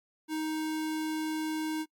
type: tone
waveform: square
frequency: 312.8 Hz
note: D#4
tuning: 9 cents sharp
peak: -31 dBFS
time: 0.28-1.86 s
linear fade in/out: 50 ms
effects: noise-tail reverb RT60 0.1 s tail -26 dB re dry + MP3 96 kbps